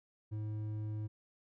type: tone with hard clipping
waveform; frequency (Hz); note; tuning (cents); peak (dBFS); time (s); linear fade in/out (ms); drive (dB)
sine; 107; A2; -48; -38; 0.31-1.08; 20; 6
effects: none